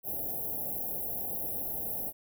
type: band-stop noise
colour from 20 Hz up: white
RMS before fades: -35 dBFS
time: 0.03-2.13 s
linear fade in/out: 50 ms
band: 830 to 11000 Hz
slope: 96 dB/octave
effects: none